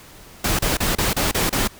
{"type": "noise bursts", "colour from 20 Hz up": "pink", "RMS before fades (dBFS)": -20, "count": 7, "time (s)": [0.44, 1.676], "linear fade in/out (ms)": 5, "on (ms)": 150, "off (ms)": 31, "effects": ["pink hiss -44 dBFS RMS until 1.79 s"]}